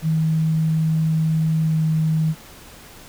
sine tone with pitch glide, 159 to 157.99 Hz, D#3 to D#3, +38 to +27 cents, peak -16 dBFS, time 0.02-2.35 s, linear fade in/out 50 ms, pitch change -11 cents, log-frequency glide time 1.61-1.76 s, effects pink hiss -43 dBFS RMS until 3.08 s

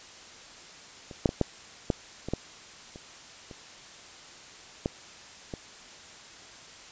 clicks, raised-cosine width 2 ms, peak -28 / -7 / -16 / -9 / -10 / -21 / -13 / -30 / -29 / -13 / -21 dBFS, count 11, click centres 1.112 / 1.258 / 1.291 / 1.413 / 1.902 / 2.286 / 2.336 / 2.959 / 3.512 / 4.859 / 5.538 s, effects white hiss -48 dBFS RMS until 6.91 s + resampled to 16000 Hz

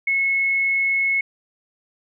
sine tone, 2186 Hz, C#7, 25 cents flat, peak -17 dBFS, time 0.07-1.21 s, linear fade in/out 5 ms, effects none

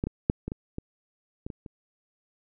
clicks, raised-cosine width 3 ms, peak -14 / -17 / -7 / -19 / -20 / -20 / -22 / -24 / -28 dBFS, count 9, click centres 0.039 / 0.07 / 0.299 / 0.48 / 0.519 / 0.784 / 1.465 / 1.502 / 1.662 s, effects none

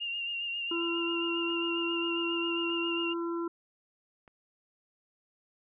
sine tone with vibrato, 2794 Hz, F7, in tune, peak -32 dBFS, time 0-3.14 s, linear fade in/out 20 ms, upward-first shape sine, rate 7.4 Hz, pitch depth 31 cents each way
harmonic tone, 338.3 Hz, E4, 45 cents sharp, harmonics 1 / 3 / 4, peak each -31 / -41 / -42 dBFS, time 0.71-3.48 s, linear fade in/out 5 ms
clicks, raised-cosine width 0.5 ms, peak -39 dBFS, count 3, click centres 1.502 / 2.699 / 4.278 s
effects none

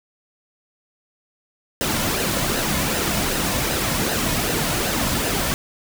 pink noise with flanger, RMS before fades -22 dBFS, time 1.81-5.54 s, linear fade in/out 0 ms, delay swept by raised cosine 0.87 to 2.57 ms, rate 2.6 Hz, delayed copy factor -0.5, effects none

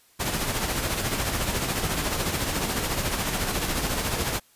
pink noise with tremolo, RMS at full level -25 dBFS, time 0.19-4.4 s, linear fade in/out 20 ms, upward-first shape sine, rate 14 Hz, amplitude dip 45%, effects white hiss -59 dBFS RMS until 4.55 s + resampled to 32000 Hz

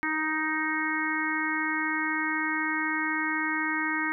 harmonic tone, 312 Hz, D#4, 5 cents sharp, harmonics 1 / 3 / 4 / 5 / 6 / 7, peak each -32 / -35 / -35 / -33 / -31 / -33 dBFS, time 0.03-4.12 s, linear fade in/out 0 ms, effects none

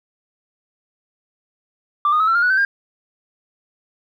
sine tone with pitch steps, 1177 / 1230.5 / 1286.5 / 1345 / 1406.2 / 1470.1 / 1537 / 1606.9 Hz, D6 / D#6 / E6 / E6 / F6 / F#6 / G6 / G6, +3 / -20 / -43 / +34 / +11 / -12 / -35 / +42 cents, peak -12 dBFS, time 2.05-2.65 s, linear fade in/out 2 ms, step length 75 ms, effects tanh soft clip ceiling -10 dBFS + 9-bit

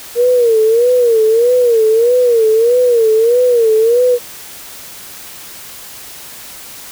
sine tone with vibrato, 467.1 Hz, A#4, 3 cents sharp, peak -7 dBFS, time 0.15-4.19 s, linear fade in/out 50 ms, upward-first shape sine, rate 1.6 Hz, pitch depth 120 cents each way, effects white hiss -32 dBFS RMS until 6.91 s

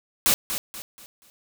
white noise with echo, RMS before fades -19 dBFS, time 0.26-0.34 s, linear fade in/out 0 ms, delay 240 ms, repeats 4, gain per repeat -9 dB, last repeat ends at 1.3 s, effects none

